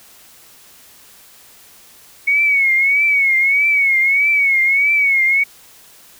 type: tone with vibrato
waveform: sine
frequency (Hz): 2217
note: C#7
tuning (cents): 0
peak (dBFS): -11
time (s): 2.27-5.44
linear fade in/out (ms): 10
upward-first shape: triangle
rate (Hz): 1.6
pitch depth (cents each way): 99
effects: white hiss -45 dBFS RMS until 6.19 s